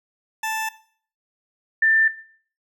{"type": "tone pair in turn", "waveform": ["20% pulse", "sine"], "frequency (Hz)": [880, 1782.5], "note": ["A5", "A6"], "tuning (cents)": [0, 22], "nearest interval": "octave", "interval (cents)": 1222, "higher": "second", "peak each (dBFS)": [-19, -14], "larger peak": "second", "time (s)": [[0.43, 0.69], [1.82, 2.08]], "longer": "neither", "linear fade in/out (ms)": 5, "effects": ["noise-tail reverb RT60 0.5 s tail -17 dB re dry"]}